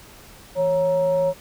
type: tone with frequency modulation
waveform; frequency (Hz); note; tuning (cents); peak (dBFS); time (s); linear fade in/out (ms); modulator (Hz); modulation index
sine; 551; C#5; -11; -17; 0.55-1.34; 50; 386; 0.39
effects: pink hiss -46 dBFS RMS until 1.4 s

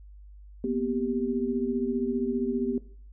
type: tone cluster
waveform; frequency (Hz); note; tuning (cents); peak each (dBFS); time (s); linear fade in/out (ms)
sine; 236.5 / 251.6 / 392.4; A#3 / B3 / G4; +25 / +32 / +2; -30; 0.64-2.78; 2
effects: noise-tail reverb RT60 0.5 s tail -17 dB re dry + added 50 Hz sine -45 dBFS peak until 3.12 s

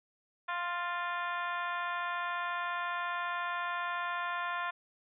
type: harmonic tone with a mistuned harmonic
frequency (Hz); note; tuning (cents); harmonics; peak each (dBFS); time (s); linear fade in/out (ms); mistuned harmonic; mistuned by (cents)
349.2; F4; 0; 2 / 3 / 4 / 5 / 6 / 7 / 8 / 9 / 10; -41 / -36 / -39 / -40 / -50 / -46 / -55 / -55 / -51; 0.48-4.71; 10; 5; +20
effects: none

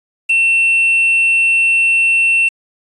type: tone with quantisation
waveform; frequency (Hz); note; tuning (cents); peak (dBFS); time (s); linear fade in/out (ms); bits
triangle; 2700; E7; +41; -8; 0.29-2.49; 10; 6
effects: resampled to 24000 Hz

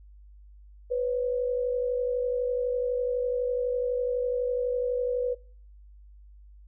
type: tone pair together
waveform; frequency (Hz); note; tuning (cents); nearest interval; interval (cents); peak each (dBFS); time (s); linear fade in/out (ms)
sine; 493.9 / 545.9; B4 / C#5; 0 / -27; major second; 173; -25 / -33; 0.9-5.35; 20
effects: noise-tail reverb RT60 0.5 s tail -25 dB re dry + added 50 Hz sine -48 dBFS peak until 6.67 s

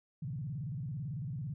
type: tone with vibrato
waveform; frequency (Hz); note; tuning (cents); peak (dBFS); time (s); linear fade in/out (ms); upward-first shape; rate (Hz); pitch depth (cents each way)
sine; 136.6; C#3; -25; -36; 0.22-1.54; 5; square; 18; 250
effects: none

